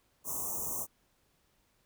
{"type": "band-stop noise", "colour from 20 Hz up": "white", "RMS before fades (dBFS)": -36, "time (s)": [0.24, 0.87], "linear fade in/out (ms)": 50, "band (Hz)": [1200, 5900], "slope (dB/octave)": 96, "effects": ["pink hiss -72 dBFS RMS until 1.85 s"]}